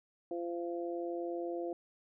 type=harmonic tone; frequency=171.9 Hz; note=F3; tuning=27 cents flat; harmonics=2 / 3 / 4; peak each=-37 / -41 / -43 dBFS; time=0.31-1.73 s; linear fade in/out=2 ms; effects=none